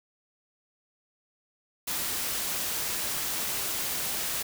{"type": "noise", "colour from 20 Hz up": "white", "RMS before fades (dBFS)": -31, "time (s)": [1.87, 4.43], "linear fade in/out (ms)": 10, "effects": []}